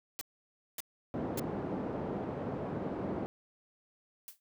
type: noise bursts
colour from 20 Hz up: white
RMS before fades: -39 dBFS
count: 3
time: 0.19-1.396 s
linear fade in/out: 0 ms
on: 22 ms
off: 570 ms
type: band-pass noise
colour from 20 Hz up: pink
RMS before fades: -37 dBFS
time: 1.14-3.26 s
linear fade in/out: 0 ms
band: 160 to 640 Hz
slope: 12 dB/octave
type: noise with exponential decay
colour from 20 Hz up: blue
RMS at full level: -43 dBFS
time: 4.28-4.4 s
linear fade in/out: 0 ms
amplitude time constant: 25 ms
effects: none